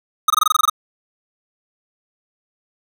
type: tone bursts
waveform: square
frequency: 1253 Hz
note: D#6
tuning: 12 cents sharp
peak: -11 dBFS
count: 10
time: 0.28-0.698 s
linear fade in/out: 5 ms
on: 22 ms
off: 22 ms
effects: none